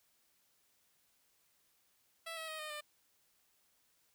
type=tone with pitch steps; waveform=10% pulse; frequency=659.3 / 643.5 / 628.1 / 613 / 598.3 Hz; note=E5 / E5 / D#5 / D#5 / D5; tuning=0 / -42 / +16 / -26 / +32 cents; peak=-34 dBFS; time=2.26-2.81 s; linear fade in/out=10 ms; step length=110 ms; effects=white hiss -74 dBFS RMS until 4.14 s